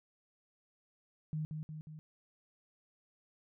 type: tone with echo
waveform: sine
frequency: 154.7 Hz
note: D#3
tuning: 10 cents flat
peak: -34 dBFS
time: 1.33-1.45 s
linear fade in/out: 0 ms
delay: 180 ms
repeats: 3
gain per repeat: -4 dB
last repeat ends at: 1.99 s
effects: none